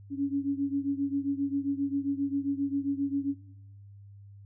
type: beating tone pair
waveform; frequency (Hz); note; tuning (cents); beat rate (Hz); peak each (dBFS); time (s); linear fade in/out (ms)
sine; 277.2 / 284.7; C#4 / C#4; 0 / +46; 7.5; -29 / -31; 0.1-3.35; 50
effects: noise-tail reverb RT60 0.8 s tail -19 dB re dry + added 100 Hz sine -47 dBFS peak until 4.45 s